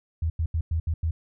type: tone bursts at uneven times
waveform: sine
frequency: 81.2 Hz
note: E2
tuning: 26 cents flat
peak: -22 dBFS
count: 6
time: 0.22-0.3 / 0.39-0.46 / 0.54-0.61 / 0.71-0.8 / 0.87-0.94 / 1.03-1.11 s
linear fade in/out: 5 ms
effects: none